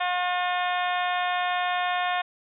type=harmonic tone with a mistuned harmonic; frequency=358.9 Hz; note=F4; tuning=47 cents sharp; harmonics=2 / 3 / 4 / 5 / 6 / 7 / 8 / 9 / 10; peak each=-26 / -31 / -34 / -32 / -38 / -36 / -41 / -40 / -38 dBFS; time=0-2.22 s; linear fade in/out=10 ms; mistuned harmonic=7; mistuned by=-20 cents; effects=none